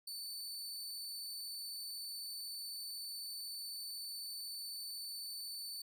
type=tone with amplitude modulation; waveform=sawtooth; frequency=4514 Hz; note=C#8; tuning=31 cents sharp; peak=-38 dBFS; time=0.07-5.82 s; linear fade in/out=5 ms; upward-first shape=sine; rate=256 Hz; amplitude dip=45%; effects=none